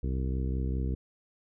harmonic tone, 65 Hz, C2, 11 cents flat, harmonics 1 / 2 / 3 / 4 / 5 / 6 / 7, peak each -29 / -35 / -39 / -41 / -43 / -45 / -46 dBFS, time 0.03-0.95 s, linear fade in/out 5 ms, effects none

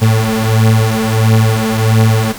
35% pulse beating tone pair, 110 / 111.5 Hz, A2 / A2, 0 / +23 cents, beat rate 1.5 Hz, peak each -10 dBFS, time 0.01-2.33 s, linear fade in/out 20 ms, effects pink hiss -29 dBFS RMS until 2.38 s

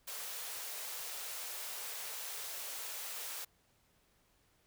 white high-pass noise, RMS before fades -43 dBFS, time 0.07-3.45 s, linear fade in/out 10 ms, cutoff 410 Hz, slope 48 dB/octave, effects pink hiss -72 dBFS RMS until 4.66 s

